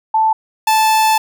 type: tone pair in turn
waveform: sine / 45% pulse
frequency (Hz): 880 / 875.3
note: A5 / A5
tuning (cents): 0 / -9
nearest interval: unison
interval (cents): 9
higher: first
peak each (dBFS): -10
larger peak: neither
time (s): 0.14-0.33 / 0.67-1.18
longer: second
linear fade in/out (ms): 5
effects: none